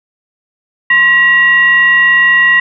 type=tone with frequency modulation; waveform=sine; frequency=1918 Hz; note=A#6; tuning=49 cents sharp; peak=-5 dBFS; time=0.9-2.6 s; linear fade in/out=5 ms; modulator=865 Hz; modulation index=0.43; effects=none